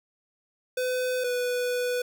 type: tone pair in turn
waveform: square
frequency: 505 / 493.5 Hz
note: B4 / B4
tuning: +39 / -1 cents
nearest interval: unison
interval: 40 cents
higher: first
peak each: -26 / -26 dBFS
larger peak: neither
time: 0.77-1.24 / 1.24-2.02 s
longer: second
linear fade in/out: 5 ms
effects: none